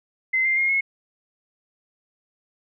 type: tone with pitch steps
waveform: sine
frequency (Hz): 2061 / 2098 / 2136 / 2175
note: C7 / C7 / C7 / C#7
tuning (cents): -27 / +4 / +35 / -33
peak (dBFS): -18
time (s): 0.33-0.81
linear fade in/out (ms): 10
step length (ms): 120
effects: none